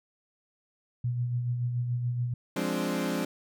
sine tone with tremolo, 121.8 Hz, B2, 24 cents flat, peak -25 dBFS, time 1.04-2.34 s, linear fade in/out 5 ms, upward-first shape sine, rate 7 Hz, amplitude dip 40%
30% pulse chord, D half-diminished seventh, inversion first, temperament equal, 174.61 / 207.7 / 261.6 / 293.7 Hz, F3 / Ab3 / C4 / D4, 0 / 0 / 0 / 0 cents, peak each -31 dBFS, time 2.56-3.25 s, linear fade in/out 5 ms
effects none

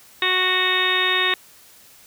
harmonic tone, 369.6 Hz, F#4, 2 cents flat, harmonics 1 / 2 / 3 / 4 / 5 / 6 / 7 / 8 / 9 / 10, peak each -28 / -34 / -26 / -33 / -22 / -27 / -27 / -31 / -34 / -22 dBFS, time 0.22-1.34 s, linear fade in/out 2 ms, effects white hiss -49 dBFS RMS until 2.06 s

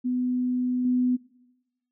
sine tone with level steps, 250 Hz, B3, 21 cents sharp, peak -23 / -20 dBFS, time 0.04-1.17 s, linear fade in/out 20 ms, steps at 0.85 s, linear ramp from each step 2 ms, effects noise-tail reverb RT60 1.0 s tail -21 dB re dry

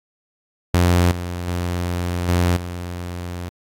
sawtooth tone with level steps, 88.1 Hz, F2, 16 cents sharp, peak -9 / -21 / -17 / -11 / -23 dBFS, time 0.74-3.49 s, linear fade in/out 0 ms, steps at 1.11 / 1.47 / 2.28 / 2.56 s, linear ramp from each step 10 ms, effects AAC 64 kbps

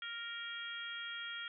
harmonic tone, 466.2 Hz, A#4, in tune, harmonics 3 / 4 / 5 / 6 / 7, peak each -45 / -48 / -51 / -54 / -45 dBFS, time 0.02-1.48 s, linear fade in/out 2 ms, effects none

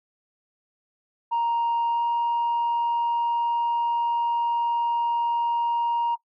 sine tone with pitch glide, 935 to 940.4 Hz, A#5 to A#5, +5 to +15 cents, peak -19 dBFS, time 1.31-6.16 s, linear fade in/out 20 ms, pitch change +10 cents, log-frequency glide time 1.9-2.02 s, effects noise-tail reverb RT60 0.1 s tail -21 dB re dry + tanh soft clip ceiling -19 dBFS

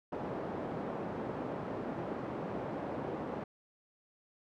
pink band-pass noise, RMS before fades -39 dBFS, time 0.12-3.44 s, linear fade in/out 5 ms, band 200 to 800 Hz, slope 12 dB/octave, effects none

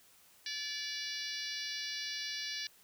harmonic tone, 578 Hz, D5, 28 cents flat, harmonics 3 / 4 / 5 / 6 / 7 / 8 / 9 / 10, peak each -45 / -47 / -47 / -46 / -44 / -44 / -46 / -48 dBFS, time 0.46-2.67 s, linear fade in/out 2 ms, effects white hiss -63 dBFS RMS until 2.83 s

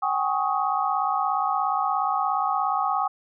sine tone cluster, 761 / 818 / 1105 / 1258 Hz, F#5 / G#5 / C#6 / D#6, +48 / -26 / -6 / +19 cents, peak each -27 dBFS, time 0.02-3.08 s, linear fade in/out 10 ms, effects none

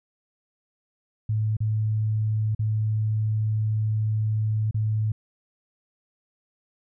sine tone with dropouts, 108.3 Hz, A2, 27 cents flat, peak -21 dBFS, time 1.29-5.12 s, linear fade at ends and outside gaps 5 ms, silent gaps 1.568-1.604 / 2.549-2.592 / 4.711-4.744 s, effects none

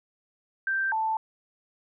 sine tone pair in turn, 1568 / 881.9 Hz, G6 / A5, 0 / +4 cents, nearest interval minor seventh, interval 996 cents, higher first, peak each -24 dBFS, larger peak neither, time 0.67-0.92 / 0.92-1.17 s, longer neither, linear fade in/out 2 ms, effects none

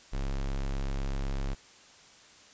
square tone, 34 Hz, C#1, 33 cents flat, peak -30 dBFS, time 0.12-1.55 s, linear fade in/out 20 ms, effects white hiss -55 dBFS RMS until 2.53 s + resampled to 16000 Hz

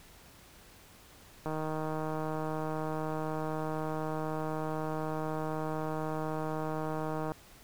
click train, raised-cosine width 1 ms, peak -22 dBFS, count 915, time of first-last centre 1.46-7.319 s, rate 156 Hz, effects pink hiss -56 dBFS RMS until 7.63 s

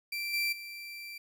30% pulse tone with level steps, 2349 Hz, D7, in tune, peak -31 / -26 / -39 dBFS, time 0.12-1.18 s, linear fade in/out 5 ms, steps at 0.33 / 0.52 s, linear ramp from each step 10 ms, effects none

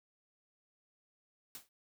white noise with exponential decay, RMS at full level -43 dBFS, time 1.55-1.69 s, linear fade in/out 1 ms, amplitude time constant 30 ms, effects none

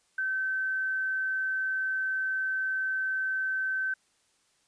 sine tone, 1539 Hz, G6, 32 cents flat, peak -27 dBFS, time 0.18-3.94 s, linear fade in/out 5 ms, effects white hiss -69 dBFS RMS until 4.67 s + resampled to 22050 Hz

